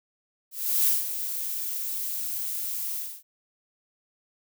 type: noise with ADSR envelope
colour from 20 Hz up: violet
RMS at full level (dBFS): -21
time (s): 0.51-3.23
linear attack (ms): 360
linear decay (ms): 160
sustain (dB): -10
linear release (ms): 280
effects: none